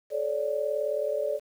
sine tone cluster, 431.6 / 550 / 589 Hz, A4 / C#5 / D5, -33 / -14 / +5 cents, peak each -32 / -32 / -28 dBFS, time 0.1-1.4 s, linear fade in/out 50 ms, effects 9-bit

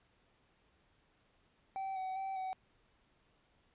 triangle tone with vibrato, 763 Hz, G5, 47 cents flat, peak -35 dBFS, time 1.76-2.53 s, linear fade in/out 0 ms, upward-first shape square, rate 2.5 Hz, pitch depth 20 cents each way, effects pink hiss -72 dBFS RMS until 3.74 s + resampled to 8000 Hz

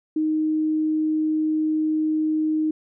sine tone, 311.1 Hz, D#4, in tune, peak -19 dBFS, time 0.16-2.71 s, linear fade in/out 5 ms, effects none

